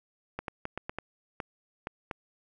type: clicks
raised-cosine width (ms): 0.5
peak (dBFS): -19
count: 9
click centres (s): 0.39 / 0.482 / 0.654 / 0.776 / 0.895 / 0.986 / 1.402 / 1.871 / 2.112
effects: none